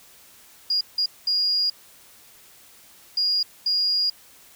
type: tone bursts at uneven times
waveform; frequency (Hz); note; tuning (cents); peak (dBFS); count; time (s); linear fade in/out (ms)
sine; 4854; D#8; -44; -19; 5; 0.7-0.81 / 0.98-1.06 / 1.27-1.7 / 3.17-3.43 / 3.66-4.1; 5
effects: white hiss -51 dBFS RMS until 4.55 s